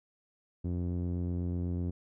sawtooth tone with low-pass filter, 88.1 Hz, F2, 16 cents sharp, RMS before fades -33 dBFS, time 0.64-1.91 s, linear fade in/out 10 ms, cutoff 300 Hz, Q 1.2, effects none

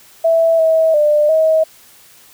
sine tone with pitch steps, 658 / 644 / 597 / 636 Hz, E5 / E5 / D5 / D#5, -3 / -41 / +28 / +38 cents, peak -9 dBFS, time 0.24-1.64 s, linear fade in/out 10 ms, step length 350 ms, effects white hiss -45 dBFS RMS until 2.33 s

